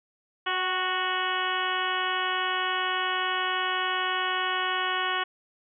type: harmonic tone with a mistuned harmonic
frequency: 368.7 Hz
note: F#4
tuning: 6 cents flat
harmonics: 1 / 2 / 3 / 4 / 5 / 6 / 7 / 8 / 9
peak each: -37 / -34 / -30 / -32 / -33 / -38 / -39 / -33 / -39 dBFS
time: 0.46-5.24 s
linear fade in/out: 10 ms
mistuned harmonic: 2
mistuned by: +28 cents
effects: none